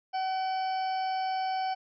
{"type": "harmonic tone with a mistuned harmonic", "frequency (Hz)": 756, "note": "F#5", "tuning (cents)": 37, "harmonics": [1, 2, 3, 4, 6, 7], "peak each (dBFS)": [-28, -44, -45, -47, -47, -47], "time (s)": [0.13, 1.75], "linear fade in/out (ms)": 20, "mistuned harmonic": 3, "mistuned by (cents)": 23, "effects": []}